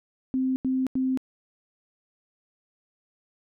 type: tone bursts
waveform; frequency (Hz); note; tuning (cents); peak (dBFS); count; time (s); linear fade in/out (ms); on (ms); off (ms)
sine; 260.5; C4; -7; -22; 3; 0.34-1.174; 0; 220; 87
effects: none